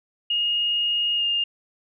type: tone with pitch glide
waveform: sine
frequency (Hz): 2857 to 2821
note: F7 to F7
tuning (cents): +39 to +17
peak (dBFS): -20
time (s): 0.3-1.44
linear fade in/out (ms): 5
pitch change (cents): -22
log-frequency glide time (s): 1.16-1.24
effects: none